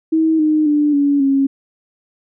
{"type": "tone with pitch steps", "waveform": "sine", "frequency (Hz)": [320, 307.7, 295.8, 284.4, 273.5], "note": ["D#4", "D#4", "D4", "C#4", "C#4"], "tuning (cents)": [49, -19, 13, 45, -23], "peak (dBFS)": -11, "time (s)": [0.12, 1.47], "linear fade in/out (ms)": 10, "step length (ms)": 270, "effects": []}